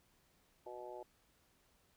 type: harmonic tone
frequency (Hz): 122.9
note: B2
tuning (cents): -8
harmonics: 3 / 4 / 5 / 6 / 7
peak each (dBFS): -51 / -53 / -51 / -58 / -52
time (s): 0.66-1.03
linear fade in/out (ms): 5
effects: pink hiss -73 dBFS RMS until 1.96 s